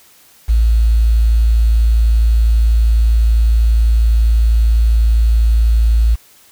sine tone with quantisation, 56.1 Hz, A1, 34 cents sharp, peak -8 dBFS, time 0.48-6.16 s, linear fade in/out 20 ms, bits 6, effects white hiss -47 dBFS RMS until 6.51 s

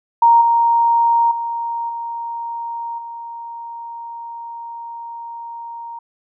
sine tone with level steps, 932.3 Hz, A#5, in tune, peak -7 / -11 / -20 / -23 / -28 dBFS, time 0.22-5.99 s, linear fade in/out 5 ms, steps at 0.41 / 1.31 / 1.89 / 2.98 s, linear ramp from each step 5 ms, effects none

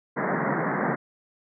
pink band-pass noise, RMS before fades -26 dBFS, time 0.16-0.96 s, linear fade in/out 20 ms, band 140 to 2000 Hz, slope 96 dB/octave, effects none

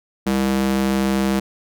square tone with high-pass filter, 66.5 Hz, C2, 29 cents sharp, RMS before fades -19 dBFS, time 0.26-1.4 s, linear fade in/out 10 ms, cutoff 210 Hz, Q 1.8, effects none

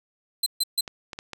sawtooth tone bursts, 4080 Hz, C8, 44 cents flat, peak -18 dBFS, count 3, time 0.43-0.809 s, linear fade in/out 5 ms, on 33 ms, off 140 ms
clicks, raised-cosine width 0.2 ms, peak -18 dBFS, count 4, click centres 0.878 / 1.132 / 1.189 / 1.333 s
effects none

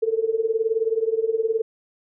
sine tone with tremolo, 447.2 Hz, A4, 28 cents sharp, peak -15 dBFS, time 0.02-1.62 s, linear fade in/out 10 ms, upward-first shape triangle, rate 19 Hz, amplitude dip 95%, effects none

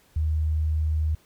sine tone, 77.78 Hz, D#2, in tune, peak -21 dBFS, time 0.16-1.15 s, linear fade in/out 5 ms, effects pink hiss -60 dBFS RMS until 1.25 s

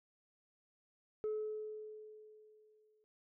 sine tone with exponential decay, 429.4 Hz, A4, 42 cents flat, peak -32 dBFS, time 1.24-3.04 s, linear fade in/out 0 ms, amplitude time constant 390 ms, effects tanh soft clip ceiling -33 dBFS

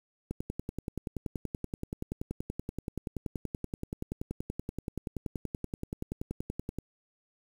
click train, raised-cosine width 3 ms, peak -21 dBFS, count 69, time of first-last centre 0.31-6.786 s, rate 10.5 Hz, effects 8-bit

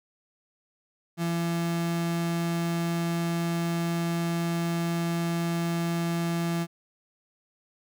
35% pulse tone, 169 Hz, E3, 43 cents sharp, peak -24 dBFS, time 1.17-6.67 s, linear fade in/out 50 ms, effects none

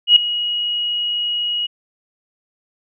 sine tone with ADSR envelope, 2898 Hz, F#7, 37 cents flat, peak -3 dBFS, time 0.07-1.67 s, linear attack 92 ms, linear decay 3 ms, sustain -15 dB, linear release 15 ms, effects none

